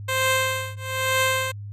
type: tone with tremolo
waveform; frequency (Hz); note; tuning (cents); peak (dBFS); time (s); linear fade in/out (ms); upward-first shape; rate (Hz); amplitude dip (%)
10% pulse; 523; C5; -1; -9; 0.08-1.52; 10; triangle; 1.1; 100
effects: added 102 Hz sine -32 dBFS peak until 1.72 s + MP3 64 kbps